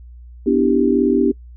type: chord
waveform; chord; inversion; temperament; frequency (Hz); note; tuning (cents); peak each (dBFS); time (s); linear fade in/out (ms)
sine; E minor seventh; second; equal with one note detuned; 248.7 / 293.7 / 329.6 / 392; B3 / D4 / E4 / G4; +12 / 0 / 0 / 0; -17 / -17 / -21 / -17; 0.46-1.32; 10
effects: noise-tail reverb RT60 0.1 s tail -22 dB re dry + added 60 Hz sine -36 dBFS peak until 1.56 s